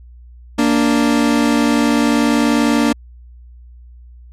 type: tone pair together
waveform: 40% pulse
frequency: 232.1 / 292.4 Hz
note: A#3 / D4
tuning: -7 / -7 cents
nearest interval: major third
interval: 400 cents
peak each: -14 dBFS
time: 0.58-2.93 s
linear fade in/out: 10 ms
effects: added 60 Hz sine -37 dBFS peak until 4.32 s + low-pass 10000 Hz 12 dB/octave